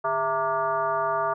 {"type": "tone with frequency modulation", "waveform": "sine", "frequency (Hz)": 917, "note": "A#5", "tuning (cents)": -29, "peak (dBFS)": -22, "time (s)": [0.04, 1.34], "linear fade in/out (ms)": 10, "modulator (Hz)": 256, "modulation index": 1.6, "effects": []}